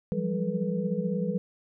sine tone cluster, 170.3 / 184 / 200.1 / 433 / 488.2 Hz, F3 / F#3 / G3 / A4 / B4, -43 / -9 / +36 / -28 / -20 cents, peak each -32 / -32 / -31 / -37 / -33 dBFS, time 0.12-1.38 s, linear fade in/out 0 ms, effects none

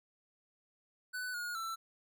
square tone with pitch steps, 1497 / 1440 / 1335 Hz, F#6 / F#6 / E6, +20 / -47 / +22 cents, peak -38 dBFS, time 1.13-1.76 s, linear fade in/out 20 ms, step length 210 ms, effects none

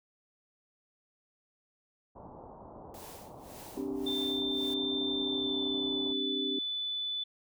white low-pass noise, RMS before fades -49 dBFS, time 2.15-6.13 s, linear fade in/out 10 ms, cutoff 990 Hz, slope 48 dB/octave
white noise with tremolo, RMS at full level -50 dBFS, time 2.94-4.74 s, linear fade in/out 2 ms, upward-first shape sine, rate 1.8 Hz, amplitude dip 90%
sine chord, C suspended second, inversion none, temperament just, 261.6 / 294.3 / 392.4 Hz, C4 / D4 / G4, 0 / +4 / +2 cents, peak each -37 dBFS, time 3.77-6.59 s, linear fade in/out 5 ms
sine tone with pitch glide, 3570 to 3490 Hz, A7 to A7, +24 to -15 cents, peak -32 dBFS, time 4.06-7.24 s, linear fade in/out 10 ms, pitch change -39 cents, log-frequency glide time 5.19-6.06 s
effects none

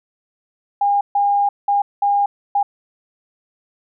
sine tone bursts at uneven times, 810 Hz, G#5, 43 cents flat, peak -13 dBFS, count 5, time 0.81-1.01 / 1.15-1.49 / 1.68-1.82 / 2.02-2.26 / 2.55-2.63 s, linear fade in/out 5 ms, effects none

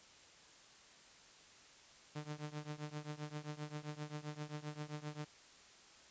sawtooth tone with tremolo, 150 Hz, D3, 37 cents sharp, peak -36 dBFS, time 2.15-5.25 s, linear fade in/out 10 ms, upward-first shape triangle, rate 7.6 Hz, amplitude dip 95%, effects white hiss -61 dBFS RMS until 6.1 s + resampled to 16000 Hz

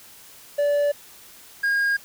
triangle tone pair in turn, 579 / 1625.4 Hz, D5 / G#6, -25 / -38 cents, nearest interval octave + tritone, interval 1787 cents, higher second, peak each -16 / -17 dBFS, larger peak first, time 0.58-0.92 / 1.63-1.97 s, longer neither, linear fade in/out 10 ms, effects white hiss -47 dBFS RMS until 2.04 s

